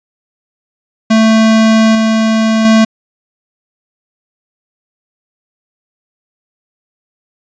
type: tone with level steps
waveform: square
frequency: 221.4 Hz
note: A3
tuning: 11 cents sharp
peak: -6 / -9 / -5 dBFS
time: 1.1-2.85 s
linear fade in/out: 10 ms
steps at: 1.95 / 2.65 s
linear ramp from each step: 2 ms
effects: resampled to 16000 Hz + 7-bit